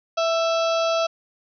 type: harmonic tone with a mistuned harmonic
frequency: 659.3 Hz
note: E5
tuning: in tune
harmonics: 1 / 2 / 4 / 5 / 6 / 7 / 8 / 9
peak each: -20 / -26 / -32 / -34 / -36 / -37 / -38 / -39 dBFS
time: 0.17-1.07 s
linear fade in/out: 10 ms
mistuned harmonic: 2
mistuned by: +15 cents
effects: none